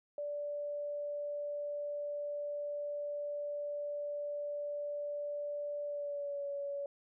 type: tone with pitch glide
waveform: sine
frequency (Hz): 583 to 566.1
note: D5 to C#5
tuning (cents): -13 to +36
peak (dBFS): -36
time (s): 0.18-6.86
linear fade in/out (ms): 2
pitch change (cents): -51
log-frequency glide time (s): 5.85-6.46
effects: none